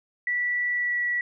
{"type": "tone with pitch glide", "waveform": "sine", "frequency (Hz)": [1957, 1942.4], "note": ["B6", "B6"], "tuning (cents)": [-16, -29], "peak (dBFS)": -23, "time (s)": [0.27, 1.21], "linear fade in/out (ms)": 2, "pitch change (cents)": -13, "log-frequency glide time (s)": [0.71, 0.99], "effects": []}